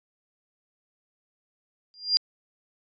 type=tone with exponential growth; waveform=sine; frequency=4800 Hz; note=D8; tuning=37 cents sharp; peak=-14 dBFS; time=1.94-2.17 s; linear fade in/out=0 ms; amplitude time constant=49 ms; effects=resampled to 16000 Hz